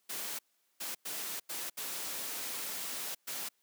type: noise bursts at uneven times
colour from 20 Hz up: white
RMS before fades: -39 dBFS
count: 6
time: 0.09-0.39 / 0.8-0.95 / 1.05-1.4 / 1.49-1.7 / 1.77-3.15 / 3.27-3.49 s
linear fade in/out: 10 ms
effects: white hiss -75 dBFS RMS until 3.62 s + high-pass 200 Hz 12 dB/octave